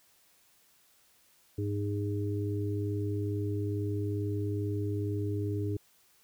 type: harmonic tone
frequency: 102.3 Hz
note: G#2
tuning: 26 cents flat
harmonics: 1 / 3 / 4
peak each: -31 / -36 / -37 dBFS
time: 1.58-5.77 s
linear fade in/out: 5 ms
effects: white hiss -65 dBFS RMS until 6.23 s